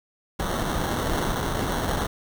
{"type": "noise with sample-and-hold", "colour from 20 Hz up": "pink", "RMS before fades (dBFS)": -26, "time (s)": [0.39, 2.07], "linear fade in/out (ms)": 10, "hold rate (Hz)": 2450, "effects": []}